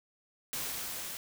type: noise with level ramp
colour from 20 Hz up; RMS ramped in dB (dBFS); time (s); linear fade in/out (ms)
white; -36 to -41; 0.53-1.17; 0
effects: none